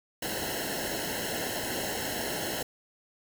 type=noise with comb filter; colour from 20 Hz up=pink; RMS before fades=-33 dBFS; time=0.22-2.63 s; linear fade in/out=5 ms; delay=0.84 ms; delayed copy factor=-0.95; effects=none